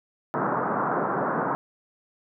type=band-pass noise; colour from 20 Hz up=white; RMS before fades=-26 dBFS; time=0.34-1.55 s; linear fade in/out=0 ms; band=130 to 1400 Hz; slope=48 dB/octave; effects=none